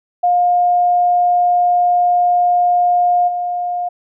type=tone with level steps; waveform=sine; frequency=710 Hz; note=F5; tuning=28 cents sharp; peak=-10 / -17 dBFS; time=0.23-3.89 s; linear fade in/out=10 ms; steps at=3.27 s; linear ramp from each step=20 ms; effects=none